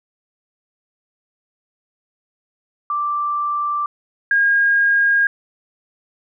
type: tone pair in turn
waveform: sine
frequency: 1174.7 / 1625.5 Hz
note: D6 / G#6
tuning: 0 / -38 cents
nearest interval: tritone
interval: 562 cents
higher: second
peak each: -18 / -12 dBFS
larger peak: second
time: 2.9-3.86 / 4.31-5.27 s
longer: neither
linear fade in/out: 2 ms
effects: none